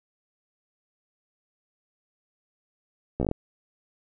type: slowing click train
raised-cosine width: 2 ms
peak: -13 dBFS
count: 7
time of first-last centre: 3.2-3.314 s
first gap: 14 ms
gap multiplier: 1.12
effects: none